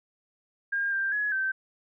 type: tone with pitch steps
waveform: sine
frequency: 1612 / 1583 / 1684 / 1552 Hz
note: G6 / G6 / G#6 / G6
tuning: +48 / +17 / +24 / -18 cents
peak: -25 dBFS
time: 0.72-1.52 s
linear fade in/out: 10 ms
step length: 200 ms
effects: none